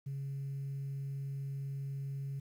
sine tone, 137.9 Hz, C#3, 9 cents flat, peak -35 dBFS, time 0.06-2.4 s, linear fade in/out 10 ms, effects tanh soft clip ceiling -34 dBFS + 11-bit

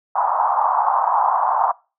pink band-pass noise, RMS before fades -18 dBFS, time 0.15-1.72 s, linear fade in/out 10 ms, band 770 to 1100 Hz, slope 48 dB/octave, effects noise-tail reverb RT60 0.3 s tail -23 dB re dry

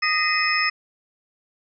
sine tone cluster, 1236 / 1864 / 2037 / 2505 / 5230 Hz, D#6 / A#6 / C7 / D#7 / E8, -12 / -1 / -47 / +11 / -15 cents, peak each -25 dBFS, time 0.02-0.7 s, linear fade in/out 10 ms, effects none

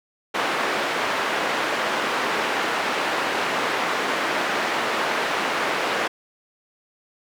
white band-pass noise, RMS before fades -24 dBFS, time 0.34-6.08 s, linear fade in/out 10 ms, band 300 to 1800 Hz, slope 12 dB/octave, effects none

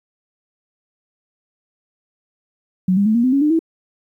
sine tone with pitch steps, 185 / 200.6 / 217.5 / 235.8 / 255.7 / 277.2 / 300.5 / 325.8 Hz, F#3 / G3 / A3 / A#3 / C4 / C#4 / D4 / E4, 0 / +40 / -20 / +20 / -40 / 0 / +40 / -20 cents, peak -12 dBFS, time 2.88-3.592 s, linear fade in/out 5 ms, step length 89 ms, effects 9-bit

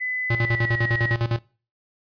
sine tone with pitch glide, 2008 to 1903 Hz, B6 to A#6, +28 to +35 cents, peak -24 dBFS, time 0-1.16 s, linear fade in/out 20 ms, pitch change -93 cents, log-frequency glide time 0.38-0.83 s
square tone with tremolo, 116.54 Hz, A#2, in tune, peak -20 dBFS, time 0.3-1.39 s, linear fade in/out 5 ms, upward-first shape square, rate 9.9 Hz, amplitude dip 80%
effects noise-tail reverb RT60 0.4 s tail -24 dB re dry + resampled to 11025 Hz

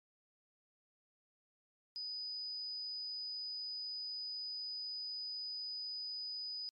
sine tone, 4978 Hz, D#8, in tune, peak -40 dBFS, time 1.96-6.69 s, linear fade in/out 0 ms, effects MP3 64 kbps

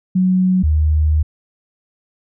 sine tone pair in turn, 185 / 76.87 Hz, F#3 / D#2, 0 / -20 cents, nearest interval octave + minor third, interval 1520 cents, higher first, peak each -11 dBFS, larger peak neither, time 0.15-0.63 / 0.63-1.23 s, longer second, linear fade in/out 10 ms, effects none

